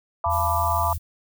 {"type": "chord", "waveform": "sine", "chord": "B half-diminished seventh", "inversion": "second", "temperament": "equal with one note detuned", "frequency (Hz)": [685.3, 880, 987.8, 1174.7], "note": ["F5", "A5", "B5", "D6"], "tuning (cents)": [-33, 0, 0, 0], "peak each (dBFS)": [-26, -27, -25, -26], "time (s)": [0.24, 0.93], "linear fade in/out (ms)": 2}
{"type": "tone", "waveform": "sine", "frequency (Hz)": 82.7, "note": "E2", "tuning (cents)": 6, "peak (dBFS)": -26, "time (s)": [0.26, 0.98], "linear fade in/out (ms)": 5}
{"type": "noise", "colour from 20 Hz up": "violet", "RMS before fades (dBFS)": -35, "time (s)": [0.29, 0.99], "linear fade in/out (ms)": 50}
{"effects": []}